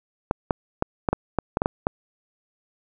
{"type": "clicks", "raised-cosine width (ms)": 1, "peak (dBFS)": -6, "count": 10, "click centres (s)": [0.311, 0.508, 0.824, 1.088, 1.13, 1.387, 1.571, 1.619, 1.659, 1.869], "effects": []}